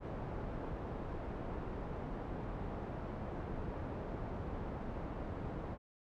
pink low-pass noise, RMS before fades -42 dBFS, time 0-5.78 s, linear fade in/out 50 ms, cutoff 910 Hz, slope 12 dB/octave, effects none

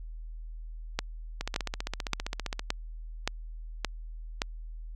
two click trains, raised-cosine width 0.2 ms, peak -10 / -15 dBFS, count 7 / 19, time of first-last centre 0.99-4.419 / 1.41-2.594 s, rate 1.75 / 15.2 Hz, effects added 40 Hz sine -38 dBFS peak until 4.95 s

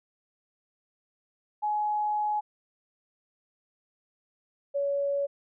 sine tone pair in turn, 842 / 563.2 Hz, G#5 / C#5, +24 / +27 cents, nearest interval perfect fifth, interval 697 cents, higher first, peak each -25 dBFS, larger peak neither, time 1.62-2.41 / 4.74-5.27 s, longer first, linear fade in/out 20 ms, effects none

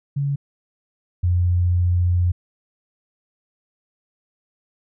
sine tone pair in turn, 140.9 / 88.55 Hz, C#3 / F2, +29 / +24 cents, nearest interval minor sixth, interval 805 cents, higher first, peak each -19 / -15 dBFS, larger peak second, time 0.16-0.36 / 1.23-2.32 s, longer second, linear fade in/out 10 ms, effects none

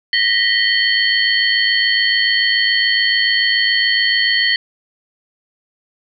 sine tone cluster, 1859 / 1966 / 3116 / 4405 Hz, A#6 / B6 / G7 / C#8, -5 / -8 / -11 / -12 cents, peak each -18 dBFS, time 0.13-4.56 s, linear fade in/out 2 ms, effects none

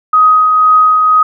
sine tone with tremolo, 1256 Hz, D#6, 16 cents sharp, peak -3 dBFS, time 0.13-1.23 s, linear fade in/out 5 ms, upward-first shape triangle, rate 2 Hz, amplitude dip 35%, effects none

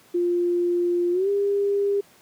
sine tone with pitch glide, 350 to 402 Hz, F4 to G4, +4 to +44 cents, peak -19 dBFS, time 0.14-2.01 s, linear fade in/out 10 ms, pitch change +240 cents, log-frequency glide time 1.12-1.29 s, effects pink hiss -54 dBFS RMS until 2.21 s + high-pass 150 Hz 12 dB/octave

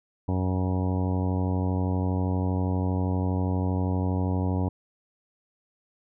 harmonic tone with a mistuned harmonic, 92.5 Hz, F#2, in tune, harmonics 1 / 2 / 3 / 4 / 5 / 6 / 7 / 8 / 9 / 10, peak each -25 / -30 / -31 / -39 / -38 / -41 / -42 / -42 / -41 / -41 dBFS, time 0.28-4.69 s, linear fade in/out 5 ms, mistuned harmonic 10, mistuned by +58 cents, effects none

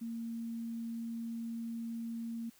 sine tone, 230.1 Hz, A#3, 22 cents flat, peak -37 dBFS, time 0.01-2.5 s, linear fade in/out 10 ms, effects white hiss -64 dBFS RMS until 2.59 s

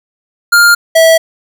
square tone pair in turn, 1405 / 652.2 Hz, F6 / E5, +10 / -19 cents, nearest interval octave + minor second, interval 1329 cents, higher first, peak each -4 dBFS, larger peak neither, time 0.52-0.75 / 0.95-1.18 s, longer neither, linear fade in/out 10 ms, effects none

